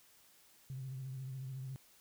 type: tone with vibrato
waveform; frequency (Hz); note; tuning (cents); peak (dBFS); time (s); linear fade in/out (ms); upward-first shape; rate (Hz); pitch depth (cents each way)
sine; 131.8; C3; +13; -40; 0.7-1.76; 0; sine; 14; 52
effects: tanh soft clip ceiling -36 dBFS + white hiss -65 dBFS RMS until 2 s